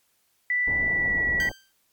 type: tone with pitch glide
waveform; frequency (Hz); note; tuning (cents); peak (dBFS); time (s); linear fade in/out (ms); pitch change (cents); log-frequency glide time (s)
sine; 1975 to 1942.2; B6 to B6; 0 to -29; -21; 0.5-1.49; 2; -29; 0.82-1.24
type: low-pass noise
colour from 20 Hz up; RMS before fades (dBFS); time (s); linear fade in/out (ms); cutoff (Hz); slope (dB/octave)
pink; -35; 0.67-1.52; 5; 940; 48
type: tone with exponential decay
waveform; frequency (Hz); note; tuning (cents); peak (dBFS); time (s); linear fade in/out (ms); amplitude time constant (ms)
15% pulse; 1568; G6; 0; -23; 1.4-1.72; 1; 69
effects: white hiss -68 dBFS RMS until 1.92 s + MP3 96 kbps